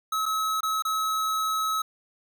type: tone with dropouts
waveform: square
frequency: 1287 Hz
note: E6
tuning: 42 cents flat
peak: -25 dBFS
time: 0.12-1.82 s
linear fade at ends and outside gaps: 5 ms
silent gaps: 0.257-0.261 / 0.607-0.631 / 0.823-0.85 s
effects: none